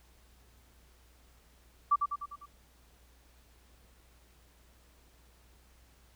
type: tone with echo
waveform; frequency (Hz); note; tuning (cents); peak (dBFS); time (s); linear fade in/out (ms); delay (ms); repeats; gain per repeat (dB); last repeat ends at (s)
sine; 1163; D6; -17; -21; 1.91-1.96; 10; 100; 5; -5; 2.46
effects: added 60 Hz sine -61 dBFS peak until 6.15 s + pink hiss -65 dBFS RMS until 6.15 s